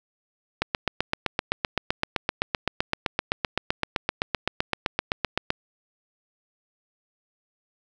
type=click train; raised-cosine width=0.3 ms; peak=-6 dBFS; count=39; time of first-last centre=0.62-5.504 s; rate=7.78 Hz; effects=none